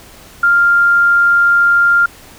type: tone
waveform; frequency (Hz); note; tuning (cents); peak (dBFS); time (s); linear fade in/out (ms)
sine; 1396.9; F6; 0; -7; 0.43-2.06; 5
effects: pink hiss -39 dBFS RMS until 2.38 s